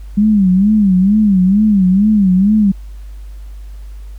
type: tone with vibrato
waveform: sine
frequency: 198.7 Hz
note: G3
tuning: 24 cents sharp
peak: -7 dBFS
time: 0.17-2.72 s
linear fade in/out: 10 ms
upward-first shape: sine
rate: 2.2 Hz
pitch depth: 150 cents each way
effects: added 50 Hz sine -27 dBFS peak until 4.18 s + pink hiss -51 dBFS RMS until 4.18 s